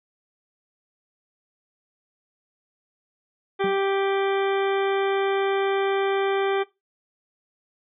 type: harmonic tone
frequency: 392 Hz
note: G4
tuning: in tune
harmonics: 1 / 2 / 3 / 4 / 5 / 6 / 8 / 9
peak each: -22 / -28 / -32 / -34 / -36 / -38 / -40 / -41 dBFS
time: 3.59-6.64 s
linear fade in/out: 20 ms
type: tone with exponential decay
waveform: triangle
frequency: 189.5 Hz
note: F#3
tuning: 42 cents sharp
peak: -23 dBFS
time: 3.64-3.81 s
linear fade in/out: 2 ms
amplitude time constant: 35 ms
effects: noise-tail reverb RT60 0.2 s tail -18 dB re dry